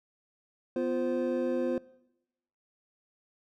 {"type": "tone cluster", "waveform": "triangle", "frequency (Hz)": [249.2, 347.4, 520], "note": ["B3", "F4", "C5"], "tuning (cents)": [16, -9, -11], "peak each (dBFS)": -30, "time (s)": [0.76, 1.78], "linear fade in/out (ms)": 2, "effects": ["noise-tail reverb RT60 0.9 s tail -21 dB re dry"]}